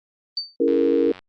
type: tone with exponential decay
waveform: sine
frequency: 4581 Hz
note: D8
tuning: 44 cents flat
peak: -19 dBFS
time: 0.37-0.56 s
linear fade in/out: 2 ms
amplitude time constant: 40 ms
type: chord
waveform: sine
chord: A# half-diminished seventh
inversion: first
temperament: just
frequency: 279.7 / 335.6 / 419.5 / 466.2 Hz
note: C#4 / E4 / G#4 / A#4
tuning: +16 / +31 / +17 / 0 cents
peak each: -22 / -22 / -24 / -19 dBFS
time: 0.6-1.12 s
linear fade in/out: 5 ms
type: click train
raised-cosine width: 0.3 ms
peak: -24 dBFS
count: 48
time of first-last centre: 0.68-1.191 s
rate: 92 Hz
effects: Opus 24 kbps